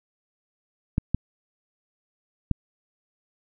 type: clicks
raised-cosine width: 5 ms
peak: -9 dBFS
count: 3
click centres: 0.981 / 1.146 / 2.513 s
effects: none